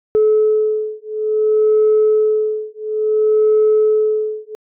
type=beating tone pair; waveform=sine; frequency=430 / 430.58 Hz; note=A4 / A4; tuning=-40 / -37 cents; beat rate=0.58 Hz; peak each=-14 dBFS; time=0.15-4.55 s; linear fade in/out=0 ms; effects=tanh soft clip ceiling -6 dBFS